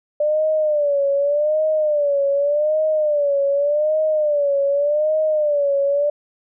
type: tone with vibrato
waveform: sine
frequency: 590 Hz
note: D5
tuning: 8 cents sharp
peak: -15 dBFS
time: 0.2-6.1 s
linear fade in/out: 5 ms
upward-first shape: sine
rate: 0.85 Hz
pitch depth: 99 cents each way
effects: none